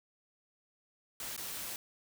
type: noise with dropouts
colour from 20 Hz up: white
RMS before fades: -41 dBFS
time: 1.2-1.76 s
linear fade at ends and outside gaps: 1 ms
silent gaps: 1.364-1.377 s
effects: none